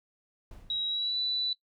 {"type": "noise with exponential decay", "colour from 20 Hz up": "brown", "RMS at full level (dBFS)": -44, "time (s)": [0.51, 1.11], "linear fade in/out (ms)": 2, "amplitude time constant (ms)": 130}
{"type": "tone with pitch glide", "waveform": "sine", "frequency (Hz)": [3846, 3970], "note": ["B7", "B7"], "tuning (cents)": [-47, 8], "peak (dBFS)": -28, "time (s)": [0.7, 1.53], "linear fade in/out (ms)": 2, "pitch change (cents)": 55, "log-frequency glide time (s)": [0.87, 1.17]}
{"effects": ["noise-tail reverb RT60 0.1 s tail -19 dB re dry"]}